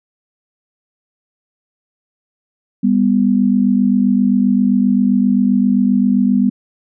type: tone pair together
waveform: sine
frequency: 200 / 247.6 Hz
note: G3 / B3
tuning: +35 / +5 cents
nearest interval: major third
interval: 370 cents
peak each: -13 dBFS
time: 2.83-6.5 s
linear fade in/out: 10 ms
effects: none